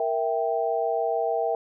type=chord; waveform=sine; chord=E diminished; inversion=second; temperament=equal with one note detuned; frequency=466.2 / 657.4 / 784 Hz; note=Bb4 / E5 / G5; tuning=0 / -5 / 0 cents; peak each=-27 / -26 / -28 dBFS; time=0-1.55 s; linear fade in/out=2 ms; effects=none